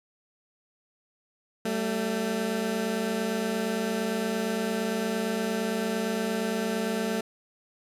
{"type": "tone pair together", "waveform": "20% pulse", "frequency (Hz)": [193.47, 222.2], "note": ["G3", "A3"], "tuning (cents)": [-22, 17], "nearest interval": "major second", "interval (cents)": 239, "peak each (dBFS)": [-27, -23], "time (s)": [1.65, 7.21], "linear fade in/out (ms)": 5, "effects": ["resampled to 32000 Hz"]}